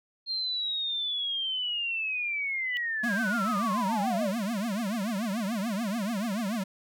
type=linear sweep; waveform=sine; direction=down; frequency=4219 to 530 Hz; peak=-28 dBFS; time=0.26-4.33 s; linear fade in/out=50 ms
type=tone with exponential growth; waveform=sine; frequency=2960 Hz; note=F#7; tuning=in tune; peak=-28 dBFS; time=2.64-2.77 s; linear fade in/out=0 ms; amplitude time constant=27 ms
type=tone with vibrato; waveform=square; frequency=213.4 Hz; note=G#3; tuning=47 cents sharp; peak=-29 dBFS; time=3.03-6.64 s; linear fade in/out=10 ms; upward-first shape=triangle; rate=6.9 Hz; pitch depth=260 cents each way
effects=none